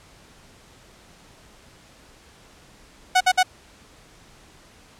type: tone bursts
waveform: sawtooth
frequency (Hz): 740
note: F#5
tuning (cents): 0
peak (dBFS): -10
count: 3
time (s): 3.15-3.431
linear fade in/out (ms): 10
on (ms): 57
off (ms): 55
effects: pink hiss -51 dBFS RMS until 4.99 s + low-pass 9000 Hz 12 dB/octave